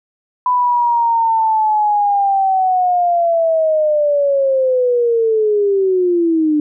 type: linear sweep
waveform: sine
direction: down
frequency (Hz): 1000 to 296.1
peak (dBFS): -11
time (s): 0.46-6.6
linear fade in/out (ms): 2
effects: none